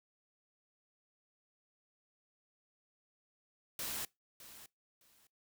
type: noise with echo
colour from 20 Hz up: white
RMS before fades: -40 dBFS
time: 3.79-4.05 s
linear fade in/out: 2 ms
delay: 610 ms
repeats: 2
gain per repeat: -14 dB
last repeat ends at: 5.27 s
effects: noise-tail reverb RT60 0.2 s tail -23 dB re dry